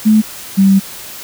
sine tone pair in turn, 215.9 / 194.47 Hz, A3 / G3, -33 / -14 cents, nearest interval major second, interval 181 cents, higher first, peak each -5 dBFS, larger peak neither, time 0.05-0.22 / 0.57-0.8 s, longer second, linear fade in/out 20 ms, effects white hiss -30 dBFS RMS until 1.23 s

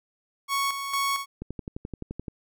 sawtooth tone with tremolo, 1108.7 Hz, C#6, in tune, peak -20 dBFS, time 0.48-1.26 s, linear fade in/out 50 ms, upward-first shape square, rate 2.2 Hz, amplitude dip 55%
click train, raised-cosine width 3 ms, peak -21 dBFS, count 11, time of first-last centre 1.42-2.282 s, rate 11.6 Hz
effects none

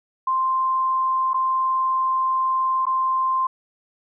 sine tone with dropouts, 1046.5 Hz, C6, in tune, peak -18 dBFS, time 0.27-3.47 s, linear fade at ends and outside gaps 5 ms, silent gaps 1.334-1.342 / 2.855-2.866 s, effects none

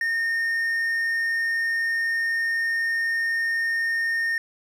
triangle tone, 1832 Hz, A#6, 31 cents flat, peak -20 dBFS, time 0.01-4.38 s, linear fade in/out 2 ms, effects none

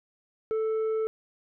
triangle tone with tanh clipping, 440 Hz, A4, in tune, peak -26 dBFS, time 0.51-1.07 s, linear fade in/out 0 ms, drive 9 dB, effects none

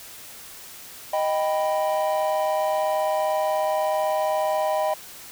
triangle chord, Eb augmented, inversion none, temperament equal, 622.3 / 784 / 987.8 Hz, Eb5 / G5 / B5, 0 / 0 / 0 cents, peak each -21 / -24 / -27 dBFS, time 1.13-4.94 s, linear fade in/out 5 ms, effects white hiss -42 dBFS RMS until 5.31 s

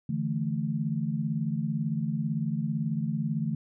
sine chord, D suspended second, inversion none, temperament equal, 146.83 / 164.81 / 220 Hz, D3 / E3 / A3, 0 / 0 / 0 cents, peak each -31 dBFS, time 0.09-3.55 s, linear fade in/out 5 ms, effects none

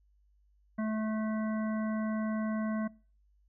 harmonic tone, 217.4 Hz, A3, 21 cents flat, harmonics 1 / 3 / 5 / 7 / 9, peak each -30 / -40 / -44 / -47 / -49 dBFS, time 0.78-2.88 s, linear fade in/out 10 ms, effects noise-tail reverb RT60 0.4 s tail -23 dB re dry + added 50 Hz sine -64 dBFS peak until 3.48 s

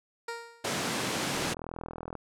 15% pulse tone with exponential decay, 466.2 Hz, A#4, in tune, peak -26 dBFS, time 0.28-0.79 s, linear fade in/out 5 ms, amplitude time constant 110 ms
pink high-pass noise, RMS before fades -31 dBFS, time 0.64-1.54 s, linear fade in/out 10 ms, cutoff 130 Hz, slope 24 dB/octave
click train, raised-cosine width 1 ms, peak -24 dBFS, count 34, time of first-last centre 1.35-2.153 s, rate 41.1 Hz
effects low-pass 9000 Hz 12 dB/octave

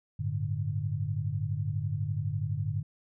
sine chord, G suspended second, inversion none, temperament equal, 98 / 110 / 146.83 Hz, G2 / A2 / D3, 0 / 0 / 0 cents, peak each -33 dBFS, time 0.19-2.83 s, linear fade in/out 10 ms, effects none

